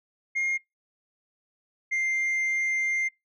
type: tone pair in turn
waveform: sine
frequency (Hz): 2131 / 2099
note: C7 / C7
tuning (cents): +31 / +5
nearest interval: unison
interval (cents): 26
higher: first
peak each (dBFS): -21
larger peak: neither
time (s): 0.35-0.58 / 1.91-3.09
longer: second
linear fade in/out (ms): 20
effects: noise-tail reverb RT60 0.2 s tail -26 dB re dry + tanh soft clip ceiling -23 dBFS